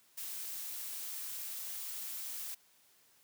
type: noise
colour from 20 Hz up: blue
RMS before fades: -42 dBFS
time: 0.17-2.55 s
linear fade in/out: 10 ms
effects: white hiss -67 dBFS RMS until 3.23 s + high-pass 100 Hz 12 dB/octave